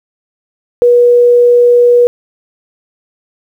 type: tone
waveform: sine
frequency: 483.7 Hz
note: B4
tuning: 36 cents flat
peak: -3 dBFS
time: 0.82-2.07 s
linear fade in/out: 0 ms
effects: 7-bit